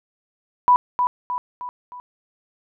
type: tone with echo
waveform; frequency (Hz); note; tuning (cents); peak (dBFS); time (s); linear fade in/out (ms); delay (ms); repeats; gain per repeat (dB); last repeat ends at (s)
sine; 987.8; B5; 0; -10; 0.68-0.76; 0; 310; 4; -6; 2
effects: none